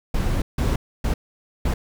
brown noise bursts at uneven times, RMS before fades -21 dBFS, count 4, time 0.14-0.42 / 0.58-0.76 / 1.04-1.14 / 1.65-1.74 s, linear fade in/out 5 ms, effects none

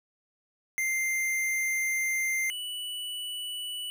square tone pair in turn, 2093 / 2960 Hz, C7 / F#7, 0 / 0 cents, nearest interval tritone, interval 600 cents, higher second, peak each -27 / -34 dBFS, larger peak first, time 0.78-2.5 / 2.5-3.9 s, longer first, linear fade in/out 0 ms, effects none

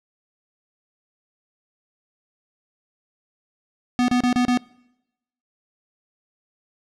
square tone bursts, 246.9 Hz, B3, in tune, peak -17 dBFS, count 5, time 3.99-4.574 s, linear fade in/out 0 ms, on 92 ms, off 31 ms, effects noise-tail reverb RT60 0.9 s tail -24 dB re dry + low-pass 6000 Hz 12 dB/octave

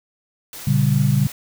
white noise, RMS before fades -35 dBFS, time 0.53-1.32 s, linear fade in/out 2 ms
sine chord, G diminished, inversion first, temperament just, 117.6 / 141.12 / 196 Hz, Bb2 / Db3 / G3, +16 / +31 / 0 cents, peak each -20 / -16 / -21 dBFS, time 0.67-1.27 s, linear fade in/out 5 ms
effects none

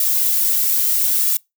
violet noise with flanger, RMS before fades -17 dBFS, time 0-1.37 s, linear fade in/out 2 ms, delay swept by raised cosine 1.9 to 3.4 ms, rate 0.76 Hz, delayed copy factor -0.55, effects noise-tail reverb RT60 0.2 s tail -25 dB re dry

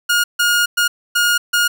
sawtooth tone bursts at uneven times, 1429 Hz, F6, 39 cents sharp, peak -9 dBFS, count 5, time 0.09-0.24 / 0.39-0.66 / 0.77-0.88 / 1.15-1.38 / 1.53-1.68 s, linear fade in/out 10 ms, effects none

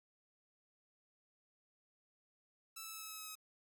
5% pulse tone with pitch steps, 1318.5 / 1310.9 / 1303.4 / 1295.8 / 1288.4 / 1281 / 1273.6 Hz, E6 / E6 / E6 / E6 / E6 / E6 / D#6, 0 / -10 / -20 / -30 / -40 / -50 / +40 cents, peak -35 dBFS, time 2.76-3.355 s, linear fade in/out 10 ms, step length 85 ms, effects none

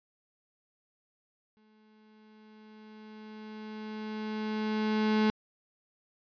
35% pulse tone with exponential growth, 215.4 Hz, A3, 37 cents flat, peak -21 dBFS, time 1.57-5.3 s, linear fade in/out 0 ms, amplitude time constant 810 ms, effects resampled to 11025 Hz

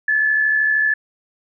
sine tone with amplitude modulation, 1727 Hz, A6, 33 cents flat, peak -12 dBFS, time 0.08-0.94 s, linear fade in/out 5 ms, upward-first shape sine, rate 73.1 Hz, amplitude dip 45%, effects none

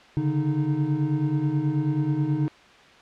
triangle tone cluster, 139.2 / 148.5 / 309 Hz, C#3 / D3 / D#4, +8 / +20 / -12 cents, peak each -24 dBFS, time 0.17-2.48 s, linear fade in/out 0 ms, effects white hiss -50 dBFS RMS until 3.01 s + low-pass 3000 Hz 12 dB/octave

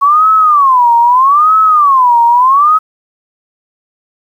sine tone with vibrato, 1100 Hz, C#6, 14 cents flat, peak -4 dBFS, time 0.01-2.79 s, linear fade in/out 20 ms, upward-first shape sine, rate 0.79 Hz, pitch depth 280 cents each way, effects 7-bit

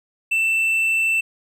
triangle tone, 2667 Hz, E7, 20 cents sharp, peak -15 dBFS, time 0.31-1.21 s, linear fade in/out 10 ms, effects none

